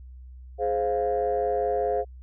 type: chord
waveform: sine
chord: F minor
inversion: first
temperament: just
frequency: 419.1 / 523.8 / 698.5 Hz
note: Ab4 / C5 / F5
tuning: +16 / +2 / 0 cents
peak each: -26 dBFS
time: 0.58-2.05 s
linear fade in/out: 50 ms
effects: tanh soft clip ceiling -16 dBFS + added 63 Hz sine -41 dBFS peak until 2.22 s